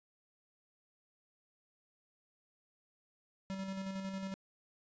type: tone with tremolo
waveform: square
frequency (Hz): 192.5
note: G3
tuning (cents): -31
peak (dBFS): -38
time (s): 3.5-4.34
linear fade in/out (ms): 0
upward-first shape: square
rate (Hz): 11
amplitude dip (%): 35
effects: resampled to 16000 Hz